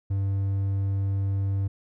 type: tone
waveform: triangle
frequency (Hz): 98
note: G2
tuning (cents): 0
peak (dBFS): -21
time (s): 0.1-1.68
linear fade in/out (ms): 10
effects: none